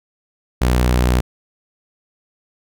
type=tone; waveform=sawtooth; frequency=61.6 Hz; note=B1; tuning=4 cents flat; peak=-9 dBFS; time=0.61-1.21 s; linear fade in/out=10 ms; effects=none